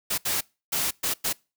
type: noise bursts at uneven times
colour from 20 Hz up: white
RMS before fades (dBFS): -26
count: 5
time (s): 0.1-0.18 / 0.25-0.41 / 0.72-0.91 / 1.03-1.14 / 1.24-1.33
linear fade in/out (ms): 10
effects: noise-tail reverb RT60 0.3 s tail -25 dB re dry